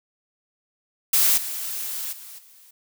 blue noise with level steps, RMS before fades -18 / -30 / -41 / -51 dBFS, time 1.13-2.71 s, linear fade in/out 5 ms, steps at 1.37 / 2.12 / 2.38 s, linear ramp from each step 10 ms, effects none

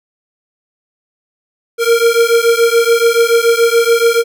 square beating tone pair, 461.5 / 468.5 Hz, A#4 / A#4, -17 / +9 cents, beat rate 7 Hz, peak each -12 dBFS, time 1.78-4.24 s, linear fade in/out 50 ms, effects none

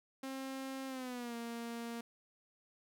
sawtooth tone with pitch glide, 266.7 to 233.5 Hz, C4 to A#3, +33 to +3 cents, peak -37 dBFS, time 0.23-2.01 s, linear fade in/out 5 ms, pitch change -230 cents, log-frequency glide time 0.87-1.35 s, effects none

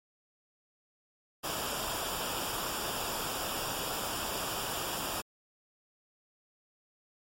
pink noise with comb filter, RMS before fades -35 dBFS, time 1.43-5.22 s, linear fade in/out 20 ms, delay 0.48 ms, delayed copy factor -0.7, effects MP3 64 kbps

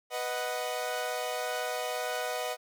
sawtooth chord, B major, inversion none, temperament equal, 493.9 / 622.3 / 740 Hz, B4 / D#5 / F#5, 0 / 0 / 0 cents, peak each -32 dBFS, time 0.1-2.57 s, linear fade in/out 50 ms, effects none

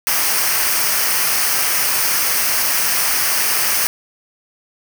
white noise with comb filter, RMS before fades -17 dBFS, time 0.07-3.87 s, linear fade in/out 0 ms, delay 0.27 ms, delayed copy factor -0.6, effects none

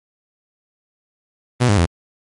sawtooth tone with pitch steps, 123.47 / 102.63 / 85.31 Hz, B2 / G#2 / F2, 0 / -20 / -40 cents, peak -8 dBFS, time 1.6-1.864 s, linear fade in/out 20 ms, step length 88 ms, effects MP3 48 kbps

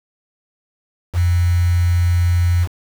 sine tone with quantisation, 87.31 Hz, F2, in tune, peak -12 dBFS, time 1.13-2.68 s, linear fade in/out 50 ms, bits 5, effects none

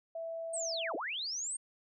sine tone, 659.3 Hz, E5, in tune, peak -37 dBFS, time 0.15-0.96 s, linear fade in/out 5 ms
sine linear two-way sweep, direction down then up, 8720 to 261.6 to 8720 Hz, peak -35 dBFS, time 0.53-1.57 s, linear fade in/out 10 ms, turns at 0.95 s
effects none

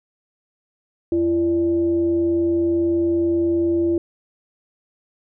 sine tone with frequency modulation, 338.8 Hz, E4, 48 cents sharp, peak -16 dBFS, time 1.12-3.98 s, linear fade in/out 2 ms, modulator 252 Hz, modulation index 0.33, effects none

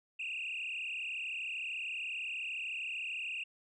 sine tone with frequency modulation, 2637 Hz, E7, in tune, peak -35 dBFS, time 0.19-3.44 s, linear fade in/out 10 ms, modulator 33.6 Hz, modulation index 5.1, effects tanh soft clip ceiling -33 dBFS

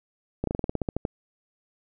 slowing click train, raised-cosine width 2 ms, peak -13 dBFS, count 12, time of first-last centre 0.44-1.052 s, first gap 33 ms, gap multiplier 1.1, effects none

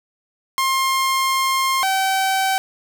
sawtooth tone pair in turn, 1063 / 768.5 Hz, C6 / G5, +27 / -35 cents, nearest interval tritone, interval 562 cents, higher first, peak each -13 dBFS, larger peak neither, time 0.58-1.83 / 1.83-2.58 s, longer first, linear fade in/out 0 ms, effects none

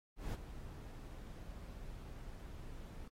brown noise with ADSR envelope, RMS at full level -37 dBFS, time 0.16-3.08 s, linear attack 170 ms, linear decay 34 ms, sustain -12 dB, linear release 4 ms, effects AAC 48 kbps

